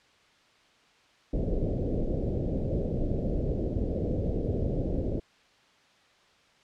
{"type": "low-pass noise", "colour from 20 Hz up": "pink", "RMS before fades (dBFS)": -29, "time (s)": [1.33, 5.2], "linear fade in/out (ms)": 5, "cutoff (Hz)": 590, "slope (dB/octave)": 48, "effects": ["white hiss -61 dBFS RMS until 6.63 s", "low-pass 4000 Hz 12 dB/octave"]}